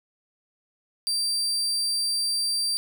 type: tone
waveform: 35% pulse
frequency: 4700 Hz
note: D8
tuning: 1 cent sharp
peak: -22 dBFS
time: 1.07-2.77 s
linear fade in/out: 0 ms
effects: 10-bit